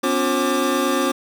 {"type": "tone cluster", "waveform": "square", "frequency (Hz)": [254.6, 283.3, 357.3, 536, 1177], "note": ["C4", "C#4", "F4", "C5", "D6"], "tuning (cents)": [-47, 38, 40, 42, 3], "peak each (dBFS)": -25, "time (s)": [0.03, 1.12], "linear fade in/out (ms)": 10, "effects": []}